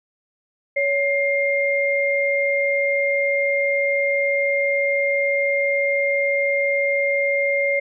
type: tone pair together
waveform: sine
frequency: 560 / 2114 Hz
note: C#5 / C7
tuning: +18 / +17 cents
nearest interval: octave + major seventh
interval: 2299 cents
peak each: -20 / -20 dBFS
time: 0.76-7.8 s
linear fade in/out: 10 ms
effects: none